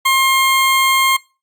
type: tone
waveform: 20% pulse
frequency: 1066 Hz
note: C6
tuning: 32 cents sharp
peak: -6 dBFS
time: 0.05-1.17 s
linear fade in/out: 10 ms
effects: noise-tail reverb RT60 0.3 s tail -22 dB re dry + Opus 48 kbps